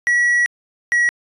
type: tone pair in turn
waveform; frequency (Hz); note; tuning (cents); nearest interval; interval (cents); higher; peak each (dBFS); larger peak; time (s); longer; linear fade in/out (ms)
triangle; 1929 / 1918; B6 / A#6; -41 / +49; unison; 10; first; -11; neither; 0.07-0.46 / 0.92-1.09; first; 0
effects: resampled to 24000 Hz